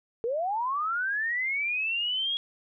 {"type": "linear sweep", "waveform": "sine", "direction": "up", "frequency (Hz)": [440, 3322], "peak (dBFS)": -26, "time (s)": [0.24, 2.37], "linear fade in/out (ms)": 0, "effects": []}